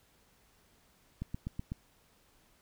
click train, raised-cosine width 5 ms, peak -24 dBFS, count 5, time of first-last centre 1.22-1.719 s, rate 8.01 Hz, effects pink hiss -67 dBFS RMS until 2.61 s

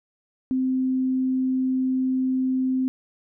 sine tone, 259.4 Hz, C4, 15 cents flat, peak -20 dBFS, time 0.51-2.88 s, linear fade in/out 0 ms, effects none

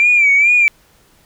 sine tone with vibrato, 2339 Hz, D7, 8 cents flat, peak -7 dBFS, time 0-0.68 s, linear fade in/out 0 ms, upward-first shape sine, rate 2.3 Hz, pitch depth 85 cents each way, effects tanh soft clip ceiling -3 dBFS + pink hiss -52 dBFS RMS until 1.25 s

